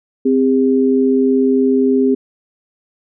sine tone pair together, 260.6 / 403.8 Hz, C4 / G#4, -7 / -49 cents, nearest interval minor sixth, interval 758 cents, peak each -12 / -14 dBFS, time 0.25-2.15 s, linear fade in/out 10 ms, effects none

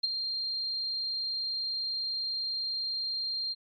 sine tone with ADSR envelope, 4190 Hz, C8, 2 cents sharp, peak -22 dBFS, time 0.03-3.55 s, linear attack 12 ms, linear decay 18 ms, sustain -8 dB, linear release 34 ms, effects MP3 32 kbps

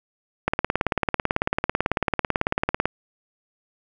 click train, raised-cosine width 0.5 ms, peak -5 dBFS, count 44, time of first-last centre 0.48-2.856 s, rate 18.1 Hz, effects none

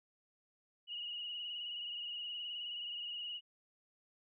sine tone with vibrato, 2894 Hz, F#7, 39 cents flat, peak -40 dBFS, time 0.87-3.41 s, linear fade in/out 50 ms, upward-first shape sine, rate 19 Hz, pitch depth 40 cents each way, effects none

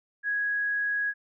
sine tone, 1661.2 Hz, G#6, in tune, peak -25 dBFS, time 0.23-1.14 s, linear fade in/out 50 ms, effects none

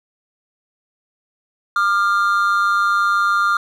triangle tone pair together, 1200 / 1393.8 Hz, D6 / F6, +37 / -4 cents, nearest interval minor third, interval 259 cents, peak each -15 dBFS, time 1.76-3.57 s, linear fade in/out 2 ms, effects none

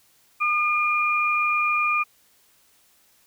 sine tone pair together, 1214 / 2413 Hz, D#6 / D7, -43 / +46 cents, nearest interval octave, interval 1189 cents, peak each -22 dBFS, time 0.4-2.04 s, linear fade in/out 20 ms, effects white hiss -60 dBFS RMS until 3.26 s

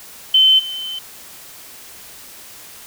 sine tone with level steps, 3070 Hz, G7, 37 cents flat, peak -8 / -24 dBFS, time 0.34-0.99 s, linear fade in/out 5 ms, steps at 0.58 s, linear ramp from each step 20 ms, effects white hiss -39 dBFS RMS until 2.86 s

